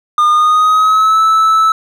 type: tone with pitch glide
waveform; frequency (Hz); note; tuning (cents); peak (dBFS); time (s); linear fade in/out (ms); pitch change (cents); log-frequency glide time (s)
triangle; 1215 to 1309.7; D#6 to E6; -42 to -12; -5; 0.18-1.72; 2; +130; 0.29-1.2
effects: none